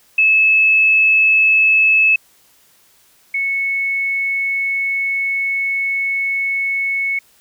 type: tone pair in turn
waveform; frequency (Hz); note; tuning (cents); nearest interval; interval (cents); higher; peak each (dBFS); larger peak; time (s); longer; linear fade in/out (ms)
sine; 2600 / 2205; E7 / C#7; -24 / -10; minor third; 286; first; -9 / -16; first; 0.18-2.16 / 3.34-7.19; second; 5
effects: white hiss -53 dBFS RMS until 7.4 s